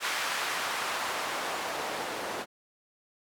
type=noise with band-pass filter sweep; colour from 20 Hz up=white; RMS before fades=-33 dBFS; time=0-2.46 s; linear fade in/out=50 ms; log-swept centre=1500 to 530 Hz; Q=0.9; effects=none